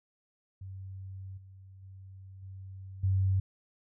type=tone with level steps; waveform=sine; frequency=95.5 Hz; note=G2; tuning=45 cents flat; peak=-40 / -49 / -46 / -42 / -24 dBFS; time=0.61-3.4 s; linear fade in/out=5 ms; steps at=1.37 / 1.82 / 2.42 / 3.03 s; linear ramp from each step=10 ms; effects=none